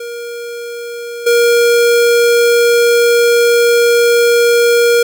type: tone with level steps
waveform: square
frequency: 473.1 Hz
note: A#4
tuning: 26 cents sharp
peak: -23 / -8 dBFS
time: 0-5.03 s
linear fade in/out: 5 ms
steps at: 1.26 s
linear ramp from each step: 10 ms
effects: none